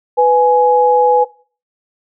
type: tone pair together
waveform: sine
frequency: 496.8 / 836.4 Hz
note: B4 / G#5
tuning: +10 / +12 cents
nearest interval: major sixth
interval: 902 cents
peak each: -10 dBFS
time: 0.17-1.25 s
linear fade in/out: 20 ms
effects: noise-tail reverb RT60 0.4 s tail -20 dB re dry